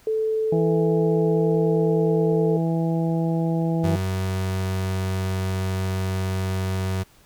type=tone with pitch glide; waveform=sine; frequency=438.6 to 444.7 Hz; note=A4 to A4; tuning=-6 to +18 cents; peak=-20 dBFS; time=0.07-2.57 s; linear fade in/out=2 ms; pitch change=+24 cents; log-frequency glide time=1.33-1.4 s
type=harmonic tone; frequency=164.81 Hz; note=E3; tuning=in tune; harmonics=1 / 2 / 3 / 4 / 5; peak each=-21 / -27 / -31 / -33 / -35 dBFS; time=0.52-3.96 s; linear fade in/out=5 ms
type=clicks; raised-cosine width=2 ms; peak=-30 dBFS; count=2; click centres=1.548 / 2.327 s
type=tone; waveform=35% pulse; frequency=94.4 Hz; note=F#2; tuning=35 cents sharp; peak=-21 dBFS; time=3.83-7.04 s; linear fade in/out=20 ms
effects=pink hiss -55 dBFS RMS until 7.25 s